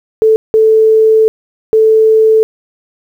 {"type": "tone bursts at uneven times", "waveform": "sine", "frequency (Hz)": 439.7, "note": "A4", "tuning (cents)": -1, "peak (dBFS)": -4, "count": 3, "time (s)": [[0.22, 0.36], [0.54, 1.28], [1.73, 2.43]], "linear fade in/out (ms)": 0, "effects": ["7-bit"]}